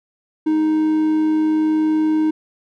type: tone with amplitude modulation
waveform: triangle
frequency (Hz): 311.8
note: D#4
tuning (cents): +4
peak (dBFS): -11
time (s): 0.46-2.31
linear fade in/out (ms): 10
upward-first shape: sine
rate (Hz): 101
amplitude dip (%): 25
effects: none